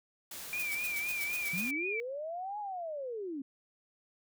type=noise; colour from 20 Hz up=white; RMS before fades=-44 dBFS; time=0.31-1.71 s; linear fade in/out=5 ms
type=tone with vibrato; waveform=sine; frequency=2375 Hz; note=D7; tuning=19 cents sharp; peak=-33 dBFS; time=0.53-2 s; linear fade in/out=0 ms; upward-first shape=triangle; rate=3.9 Hz; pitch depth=85 cents each way
type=noise bursts; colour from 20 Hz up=blue; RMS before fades=-39 dBFS; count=9; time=0.59-1.612 s; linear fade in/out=5 ms; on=38 ms; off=85 ms
type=linear two-way sweep; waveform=sine; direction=up then down; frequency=158.4 to 849 to 259.7 Hz; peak=-36 dBFS; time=1.53-3.42 s; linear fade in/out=5 ms; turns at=2.59 s
effects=none